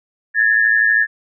sine tone pair together, 1679.5 / 1792 Hz, G#6 / A6, +19 / +31 cents, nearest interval minor second, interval 112 cents, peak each -14 dBFS, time 0.34-1.07 s, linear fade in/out 50 ms, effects none

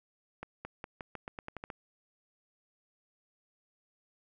accelerating click train, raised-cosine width 0.5 ms, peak -25 dBFS, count 11, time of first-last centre 0.43-1.702 s, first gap 220 ms, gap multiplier 0.87, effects none

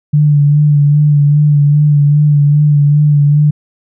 sine tone with vibrato, 146.83 Hz, D3, in tune, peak -5 dBFS, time 0.13-3.51 s, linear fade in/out 10 ms, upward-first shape sine, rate 2.5 Hz, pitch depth 32 cents each way, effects none

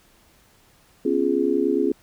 sine chord, C# dominant seventh, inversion third, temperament just, 249.5 / 277.2 / 346.5 / 415.8 Hz, B3 / C#4 / E#4 / G#4, +18 / 0 / -14 / +2 cents, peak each -27 / -23 / -23 / -23 dBFS, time 1.05-1.92 s, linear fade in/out 5 ms, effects pink hiss -57 dBFS RMS until 2.02 s

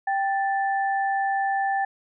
sine tone pair together, 785 / 1760 Hz, G5 / A6, +2 / 0 cents, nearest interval octave + major second, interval 1398 cents, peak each -22 / -29 dBFS, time 0.07-1.85 s, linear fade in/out 5 ms, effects none

